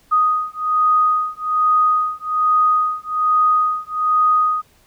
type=beating tone pair; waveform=sine; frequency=1244.5 / 1245.7 Hz; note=D#6 / D#6; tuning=0 / +2 cents; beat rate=1.2 Hz; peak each=-17 dBFS; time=0.11-4.62 s; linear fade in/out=20 ms; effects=pink hiss -55 dBFS RMS until 4.86 s